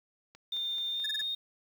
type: click train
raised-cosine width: 0.2 ms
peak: -34 dBFS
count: 5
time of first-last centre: 0.35-1.216 s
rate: 4.62 Hz
type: tone with pitch glide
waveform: sine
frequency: 3613 to 3691 Hz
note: A7 to A#7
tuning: +45 to -18 cents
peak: -31 dBFS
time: 0.52-1.35 s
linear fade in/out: 5 ms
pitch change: +37 cents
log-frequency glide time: 0.91-1.17 s
type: tone bursts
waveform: 40% pulse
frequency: 1718 Hz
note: A6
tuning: 42 cents flat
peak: -35 dBFS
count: 4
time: 1.04-1.213 s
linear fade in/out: 5 ms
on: 23 ms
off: 27 ms
effects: 9-bit